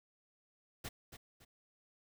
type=noise with echo; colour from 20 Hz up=pink; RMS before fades=-43 dBFS; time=0.84-0.89 s; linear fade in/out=10 ms; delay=280 ms; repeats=2; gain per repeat=-9 dB; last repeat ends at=1.45 s; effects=none